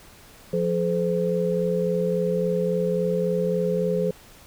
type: tone cluster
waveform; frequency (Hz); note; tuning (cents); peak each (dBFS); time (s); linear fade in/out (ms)
sine; 175.7 / 428.4 / 512; F3 / A4 / C5; +11 / -46 / -38; -25; 0.53-4.11; 5
effects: pink hiss -49 dBFS RMS until 4.46 s